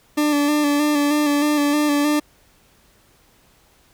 40% pulse tone with vibrato, 293.7 Hz, D4, in tune, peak -15 dBFS, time 0.17-2.2 s, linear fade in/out 10 ms, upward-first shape square, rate 3.2 Hz, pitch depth 27 cents each way, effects pink hiss -56 dBFS RMS until 3.93 s

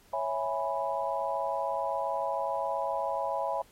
sine chord, C# minor seventh, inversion none, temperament equal with one note detuned, 552.1 / 659.3 / 830.6 / 987.8 Hz, C#5 / E5 / G#5 / B5, -7 / 0 / 0 / 0 cents, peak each -34 dBFS, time 0.13-3.62 s, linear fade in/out 5 ms, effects pink hiss -61 dBFS RMS until 3.71 s + AAC 48 kbps

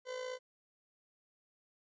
40% pulse tone with amplitude modulation, 508 Hz, B4, 49 cents sharp, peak -36 dBFS, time 0.05-0.39 s, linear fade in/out 50 ms, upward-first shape sine, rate 56.8 Hz, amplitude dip 55%, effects resampled to 16000 Hz + 13-bit

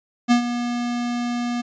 square tone with ADSR envelope, 240.8 Hz, B3, 44 cents flat, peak -12 dBFS, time 0.28-1.62 s, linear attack 33 ms, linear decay 100 ms, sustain -11 dB, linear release 16 ms, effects resampled to 16000 Hz

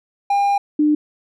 triangle / sine tone pair in turn, 804 / 300.1 Hz, G5 / D4, +44 / +38 cents, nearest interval octave + perfect fourth, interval 1706 cents, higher first, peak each -12 dBFS, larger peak neither, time 0.3-0.58 / 0.79-0.95 s, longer first, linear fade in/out 5 ms, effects none

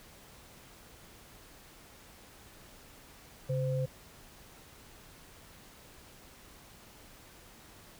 sine tone pair together, 136 / 515.3 Hz, C#3 / C5, -33 / -27 cents, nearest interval octave + major seventh, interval 2306 cents, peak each -30 / -34 dBFS, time 3.49-3.86 s, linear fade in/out 10 ms, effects pink hiss -55 dBFS RMS until 7.99 s

